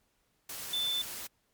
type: tone in noise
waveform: sine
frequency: 3522 Hz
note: A7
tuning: 1 cent sharp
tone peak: -29 dBFS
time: 0.73-1.02 s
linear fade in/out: 5 ms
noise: white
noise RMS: -41 dBFS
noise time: 0.49-1.27 s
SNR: +9 dB
effects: pink hiss -74 dBFS RMS until 1.53 s + MP3 96 kbps